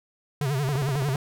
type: tone with vibrato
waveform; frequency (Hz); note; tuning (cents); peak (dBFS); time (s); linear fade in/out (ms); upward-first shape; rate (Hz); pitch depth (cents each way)
square; 138.59; C#3; 0; -24; 0.41-1.16; 2; sine; 11; 130
type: click train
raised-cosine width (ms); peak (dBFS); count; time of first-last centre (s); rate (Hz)
1; -18; 8; 0.69-1.154; 15.1
effects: none